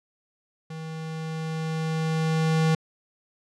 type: tone with level ramp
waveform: square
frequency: 159.7 Hz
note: D#3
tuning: 45 cents sharp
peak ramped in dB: -35 to -19 dBFS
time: 0.7-2.75 s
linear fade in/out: 5 ms
effects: low-pass 7000 Hz 12 dB/octave